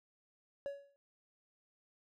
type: tone with exponential decay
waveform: triangle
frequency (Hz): 562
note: C#5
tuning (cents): +24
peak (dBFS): -33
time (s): 0.66-0.96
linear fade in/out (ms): 0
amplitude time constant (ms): 65
effects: none